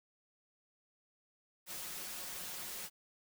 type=noise with comb filter; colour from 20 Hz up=white; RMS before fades=-44 dBFS; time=1.66-2.9 s; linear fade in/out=50 ms; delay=5.5 ms; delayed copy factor=+0.55; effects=none

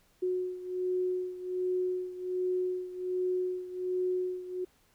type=beating tone pair; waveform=sine; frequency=365.4 / 366.7 Hz; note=F#4 / F#4; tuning=-22 / -15 cents; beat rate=1.3 Hz; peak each=-31 / -35 dBFS; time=0.22-4.65 s; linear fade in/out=10 ms; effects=pink hiss -67 dBFS RMS until 4.94 s

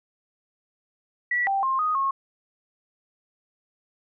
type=tone with pitch steps; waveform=sine; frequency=1948 / 784 / 1061 / 1245 / 1087 Hz; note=B6 / G5 / C6 / D#6 / C#6; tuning=-24 / 0 / +24 / +1 / -34 cents; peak=-21 dBFS; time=1.31-2.11 s; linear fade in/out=5 ms; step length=160 ms; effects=none

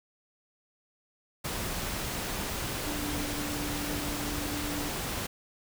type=tone in noise; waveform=sine; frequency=293.4 Hz; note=D4; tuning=2 cents flat; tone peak=-36 dBFS; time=2.86-4.89 s; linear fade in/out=10 ms; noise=pink; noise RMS=-34 dBFS; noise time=1.44-5.27 s; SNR=-5 dB; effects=none

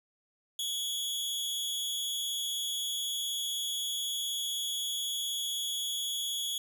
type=tone with amplitude modulation; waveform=sawtooth; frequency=3356 Hz; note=G#7; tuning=17 cents sharp; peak=-26 dBFS; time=0.59-6.58 s; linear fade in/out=2 ms; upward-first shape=sine; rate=261 Hz; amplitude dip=60%; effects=none

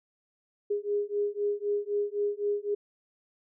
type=beating tone pair; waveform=sine; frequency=408.9 / 412.8 Hz; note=G#4 / G#4; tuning=-27 / -10 cents; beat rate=3.9 Hz; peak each=-30 dBFS; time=0.7-2.75 s; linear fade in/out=10 ms; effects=none

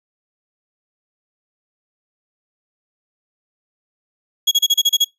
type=tone bursts; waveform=35% pulse; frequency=3322 Hz; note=G#7; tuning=in tune; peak=-9 dBFS; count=8; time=4.47-5.046 s; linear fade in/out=10 ms; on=44 ms; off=32 ms; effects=noise-tail reverb RT60 0.2 s tail -26 dB re dry + resampled to 32000 Hz

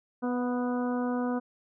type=harmonic tone with a mistuned harmonic; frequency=247.1 Hz; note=B3; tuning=1 cent sharp; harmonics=1 / 2 / 3 / 4 / 5 / 6; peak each=-28 / -34 / -38 / -40 / -42 / -44 dBFS; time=0.22-1.4 s; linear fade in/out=20 ms; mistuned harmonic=3; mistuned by=-20 cents; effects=none

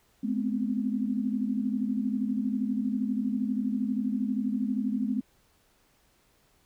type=tone cluster; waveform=sine; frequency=212 / 249.7 / 262.2 Hz; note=G#3 / B3 / C4; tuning=+36 / +19 / +4 cents; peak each=-29 / -31 / -32 dBFS; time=0.23-5.21 s; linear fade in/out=10 ms; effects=pink hiss -66 dBFS RMS until 6.65 s

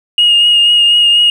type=tone with vibrato; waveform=sine; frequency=2858 Hz; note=F7; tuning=39 cents sharp; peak=-4 dBFS; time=0.18-1.3 s; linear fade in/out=2 ms; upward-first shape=triangle; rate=4.1 Hz; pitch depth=24 cents each way; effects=tanh soft clip ceiling -2 dBFS + 7-bit

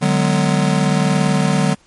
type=chord; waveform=square; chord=G# half-diminished seventh; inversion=second; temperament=just; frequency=149.51 / 186.89 / 207.7 / 249.2 Hz; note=D3 / F#3 / G#3 / B3; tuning=+31 / +18 / 0 / +16 cents; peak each=-18 / -18 / -22 / -23 dBFS; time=0.01-1.75 s; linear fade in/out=20 ms; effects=pink hiss -53 dBFS RMS until 1.86 s + MP3 48 kbps

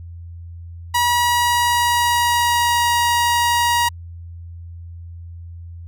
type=tone with pitch glide; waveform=sawtooth; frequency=964 to 951.8 Hz; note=B5 to A#5; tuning=-42 to +36 cents; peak=-11 dBFS; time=0.94-3.89 s; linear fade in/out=10 ms; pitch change=-22 cents; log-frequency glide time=1.05-2.93 s; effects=added 85 Hz sine -32 dBFS peak until 5.87 s

